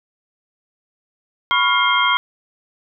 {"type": "tone cluster", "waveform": "sine", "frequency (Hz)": [995, 1108, 1403, 2123, 3214], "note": ["B5", "C#6", "F6", "C7", "G7"], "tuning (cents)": [13, -1, 8, 25, 43], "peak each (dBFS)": -20, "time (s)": [1.51, 2.17], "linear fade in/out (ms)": 0, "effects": []}